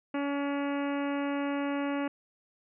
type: harmonic tone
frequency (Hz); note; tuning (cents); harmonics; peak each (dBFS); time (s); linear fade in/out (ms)
283; C#4; +36; 1 / 2 / 3 / 4 / 5 / 6 / 7 / 8 / 9 / 10; -30 / -36 / -40 / -42 / -44 / -46 / -47 / -48 / -49 / -50; 0.14-2.08; 5
effects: none